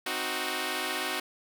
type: chord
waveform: 5% pulse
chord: C diminished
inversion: none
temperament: equal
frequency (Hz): 261.6 / 311.1 / 370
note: C4 / Eb4 / Gb4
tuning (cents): 0 / 0 / 0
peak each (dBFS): -25 / -24 / -21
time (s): 0.06-1.2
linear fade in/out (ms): 5
effects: none

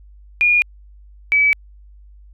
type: tone pair in turn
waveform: sine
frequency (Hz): 2433 / 2290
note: D#7 / D7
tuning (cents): -39 / -44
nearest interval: minor second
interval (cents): 105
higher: first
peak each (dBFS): -11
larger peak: neither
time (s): 0.41-0.62 / 1.32-1.53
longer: neither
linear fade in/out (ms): 0
effects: added 50 Hz sine -41 dBFS peak until 2.33 s + AAC 64 kbps

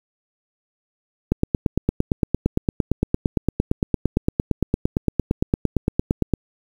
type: click train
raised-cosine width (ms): 3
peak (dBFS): -4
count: 45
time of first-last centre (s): 1.32-6.337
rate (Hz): 8.77
effects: 7-bit

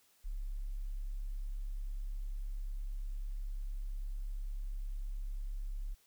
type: tone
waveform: sine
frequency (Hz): 34.43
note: C#1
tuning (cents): -11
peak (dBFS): -36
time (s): 0.24-5.95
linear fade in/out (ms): 20
effects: white hiss -69 dBFS RMS until 6.06 s

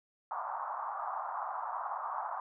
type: band-pass noise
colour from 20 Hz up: white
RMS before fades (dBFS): -38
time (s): 0.31-2.4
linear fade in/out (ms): 2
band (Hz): 720 to 1200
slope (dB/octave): 48
effects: none

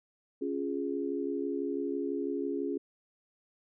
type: chord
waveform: sine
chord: Db major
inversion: none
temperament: equal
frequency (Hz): 277.2 / 349.2 / 415.3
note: Db4 / F4 / Ab4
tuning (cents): 0 / 0 / 0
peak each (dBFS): -34 / -36 / -35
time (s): 0.41-2.78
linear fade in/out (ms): 10
effects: none

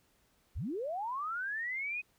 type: linear sweep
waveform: sine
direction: up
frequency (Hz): 35.8 to 2534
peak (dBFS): -34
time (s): 0.55-2.02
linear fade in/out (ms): 20
effects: pink hiss -71 dBFS RMS until 2.18 s

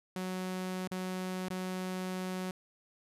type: tone with dropouts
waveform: sawtooth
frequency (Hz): 185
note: F#3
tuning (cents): 0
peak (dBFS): -31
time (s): 0.16-2.51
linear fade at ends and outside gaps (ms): 2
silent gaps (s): 0.876-0.914 / 1.485-1.503
effects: resampled to 32000 Hz

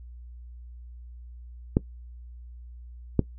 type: clicks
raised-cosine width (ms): 3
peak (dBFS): -6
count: 2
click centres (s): 1.769 / 3.193
effects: noise-tail reverb RT60 0.1 s tail -19 dB re dry + added 60 Hz sine -41 dBFS peak until 3.38 s

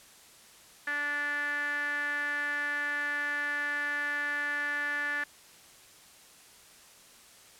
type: tone with band-pass filter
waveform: sawtooth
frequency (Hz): 291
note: D4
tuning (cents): -16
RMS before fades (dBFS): -32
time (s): 0.87-5.24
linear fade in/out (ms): 5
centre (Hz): 1700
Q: 9.2
effects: white hiss -55 dBFS RMS until 7.59 s + low-pass 11000 Hz 12 dB/octave

